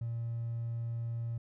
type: tone with hard clipping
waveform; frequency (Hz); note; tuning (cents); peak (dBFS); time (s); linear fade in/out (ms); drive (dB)
triangle; 116.54; A#2; 0; -34; 0.01-1.38; 5; 4
effects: none